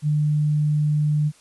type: tone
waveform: sine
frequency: 150 Hz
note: D3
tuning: 37 cents sharp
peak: -17 dBFS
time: 0.02-1.32 s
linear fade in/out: 50 ms
effects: white hiss -54 dBFS RMS until 1.4 s + resampled to 24000 Hz